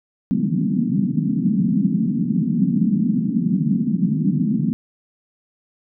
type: band-pass noise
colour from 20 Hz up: pink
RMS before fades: -19 dBFS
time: 0.31-4.73 s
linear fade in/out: 0 ms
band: 160 to 260 Hz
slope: 48 dB/octave
effects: none